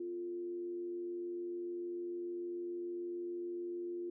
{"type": "tone with frequency modulation", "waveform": "sine", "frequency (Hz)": 349.2, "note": "F4", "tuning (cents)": 0, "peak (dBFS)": -38, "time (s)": [0, 4.1], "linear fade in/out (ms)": 5, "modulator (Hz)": 93.2, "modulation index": 0.24, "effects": []}